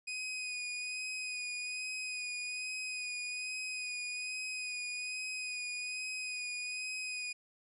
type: tone with vibrato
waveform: sawtooth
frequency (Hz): 2489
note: D#7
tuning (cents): 0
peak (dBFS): -34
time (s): 0.07-7.33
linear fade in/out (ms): 10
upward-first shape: sine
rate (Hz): 1.2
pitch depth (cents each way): 23
effects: resampled to 24000 Hz